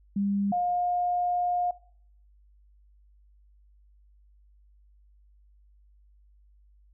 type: tone pair in turn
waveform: sine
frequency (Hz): 200.1 / 711.7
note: G3 / F5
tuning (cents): +36 / +33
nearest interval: octave + minor seventh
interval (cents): 2197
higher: second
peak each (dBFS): -24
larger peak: neither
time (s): 0.16-0.52 / 0.52-1.71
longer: second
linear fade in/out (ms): 5
effects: noise-tail reverb RT60 0.6 s tail -20 dB re dry + added 50 Hz sine -56 dBFS peak until 6.93 s